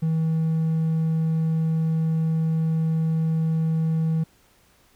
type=tone; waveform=triangle; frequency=160.8 Hz; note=E3; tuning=43 cents flat; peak=-17 dBFS; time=0.02-4.24 s; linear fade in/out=10 ms; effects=tanh soft clip ceiling -13 dBFS + pink hiss -59 dBFS RMS until 4.95 s